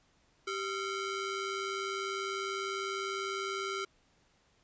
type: ring-modulated tone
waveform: sawtooth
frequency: 880 Hz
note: A5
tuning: in tune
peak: -27 dBFS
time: 0.47-3.85 s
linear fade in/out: 5 ms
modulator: 490 Hz
effects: pink hiss -69 dBFS RMS until 4.63 s + resampled to 16000 Hz